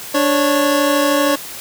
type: tone pair together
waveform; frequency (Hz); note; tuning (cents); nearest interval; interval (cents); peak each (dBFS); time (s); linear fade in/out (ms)
25% pulse; 291.9 / 551; D4 / C#5; -10 / -11; major seventh; 1099; -12; 0.14-1.36; 10
effects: white hiss -31 dBFS RMS until 1.6 s + high-pass 60 Hz 12 dB/octave